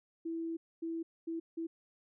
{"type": "tone bursts at uneven times", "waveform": "sine", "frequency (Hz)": 329.6, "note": "E4", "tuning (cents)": 0, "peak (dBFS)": -35, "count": 4, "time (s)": [[0.25, 0.57], [0.82, 1.03], [1.27, 1.4], [1.57, 1.67]], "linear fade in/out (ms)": 10, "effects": []}